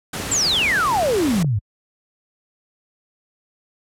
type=noise; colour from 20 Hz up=pink; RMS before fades=-27 dBFS; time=0.13-1.43 s; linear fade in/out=5 ms
type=click train; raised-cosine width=2 ms; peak=-16 dBFS; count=4; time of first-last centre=0.2-1.445 s; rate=2.41 Hz
type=exponential sweep; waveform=sine; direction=down; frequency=7902 to 93.8 Hz; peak=-16 dBFS; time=0.31-1.59 s; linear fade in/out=10 ms
effects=high-pass 60 Hz 12 dB/octave + low-pass 12000 Hz 12 dB/octave